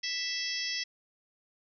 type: harmonic tone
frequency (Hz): 659.3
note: E5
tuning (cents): 0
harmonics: 3 / 4 / 5 / 6 / 7 / 8 / 9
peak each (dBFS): -38 / -41 / -40 / -46 / -40 / -35 / -43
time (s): 0.03-0.84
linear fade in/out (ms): 10
effects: none